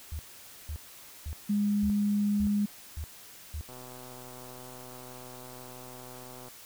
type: tone bursts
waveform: sine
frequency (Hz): 76.6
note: D#2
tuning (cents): -27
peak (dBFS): -33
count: 7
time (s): 0.12-3.61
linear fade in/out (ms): 0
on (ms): 70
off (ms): 500
type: tone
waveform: sine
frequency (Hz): 205.5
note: G#3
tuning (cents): -18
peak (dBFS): -24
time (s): 1.49-2.66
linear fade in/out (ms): 10
type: click train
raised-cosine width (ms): 1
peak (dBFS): -34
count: 353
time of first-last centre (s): 3.69-6.484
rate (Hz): 126
effects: white hiss -50 dBFS RMS until 6.65 s